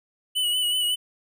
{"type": "tone with vibrato", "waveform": "square", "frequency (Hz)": 2960, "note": "F#7", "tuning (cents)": 0, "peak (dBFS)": -22, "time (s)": [0.35, 0.96], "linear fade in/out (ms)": 20, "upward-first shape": "sine", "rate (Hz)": 5.4, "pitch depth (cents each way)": 37, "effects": []}